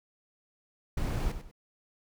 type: noise with echo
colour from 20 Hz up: brown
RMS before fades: -30 dBFS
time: 0.97-1.32 s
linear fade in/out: 5 ms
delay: 97 ms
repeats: 2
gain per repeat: -10 dB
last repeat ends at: 1.514 s
effects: none